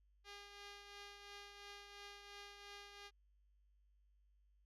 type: tone with tremolo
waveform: 5% pulse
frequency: 405.5 Hz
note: G#4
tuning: 41 cents flat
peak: -40 dBFS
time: 0.24-3.11 s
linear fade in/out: 50 ms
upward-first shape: triangle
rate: 2.9 Hz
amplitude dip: 50%
effects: added 50 Hz sine -70 dBFS peak until 4.65 s + low-pass 7000 Hz 12 dB/octave